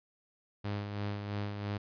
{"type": "tone with tremolo", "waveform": "sawtooth", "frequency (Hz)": 102.4, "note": "G#2", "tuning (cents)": -24, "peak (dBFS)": -29, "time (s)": [0.64, 1.78], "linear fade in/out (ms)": 10, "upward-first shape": "sine", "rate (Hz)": 3, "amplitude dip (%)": 45, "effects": ["resampled to 11025 Hz"]}